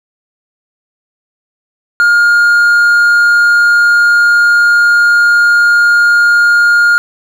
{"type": "tone", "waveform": "triangle", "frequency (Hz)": 1417, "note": "F6", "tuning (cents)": 25, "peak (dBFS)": -3, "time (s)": [2, 6.98], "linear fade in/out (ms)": 0, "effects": []}